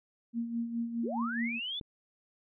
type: tone with tremolo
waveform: sine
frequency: 233.1 Hz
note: A#3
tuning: in tune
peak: -29 dBFS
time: 0.33-1.6 s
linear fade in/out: 50 ms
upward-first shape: sine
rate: 4.8 Hz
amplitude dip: 60%
type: linear sweep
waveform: sine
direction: up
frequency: 274 to 3566 Hz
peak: -34 dBFS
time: 1.03-1.8 s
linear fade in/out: 10 ms
type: click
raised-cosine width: 3 ms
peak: -32 dBFS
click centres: 1.812 s
effects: none